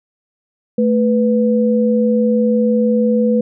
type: tone pair together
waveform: sine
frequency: 220 / 493.9 Hz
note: A3 / B4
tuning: 0 / 0 cents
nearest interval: octave + major second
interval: 1400 cents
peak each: -13 / -15 dBFS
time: 0.78-3.41 s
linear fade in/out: 5 ms
effects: none